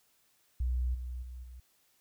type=tone with level steps; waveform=sine; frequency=62 Hz; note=B1; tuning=7 cents sharp; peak=-28 / -36 / -41 / -45 dBFS; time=0.6-1.6 s; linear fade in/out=5 ms; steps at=0.94 / 1.22 / 1.43 s; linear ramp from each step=10 ms; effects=white hiss -70 dBFS RMS until 2 s